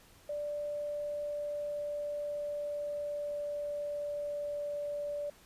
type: tone with pitch glide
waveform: sine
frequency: 587.3 to 582.6 Hz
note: D5 to D5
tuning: 0 to -14 cents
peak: -34 dBFS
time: 0.29-5.3 s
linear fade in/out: 5 ms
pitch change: -14 cents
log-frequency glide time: 0.71-4.91 s
effects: pink hiss -60 dBFS RMS until 5.45 s + resampled to 32000 Hz